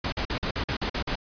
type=noise bursts; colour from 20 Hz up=pink; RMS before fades=-28 dBFS; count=9; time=0.04-1.155 s; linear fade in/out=5 ms; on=83 ms; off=46 ms; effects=resampled to 11025 Hz